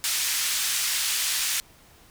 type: band-pass noise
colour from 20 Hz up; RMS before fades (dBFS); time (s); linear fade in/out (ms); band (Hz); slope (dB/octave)
white; -26; 0.04-1.6; 0; 1800 to 9500; 12
effects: pink hiss -54 dBFS RMS until 2.1 s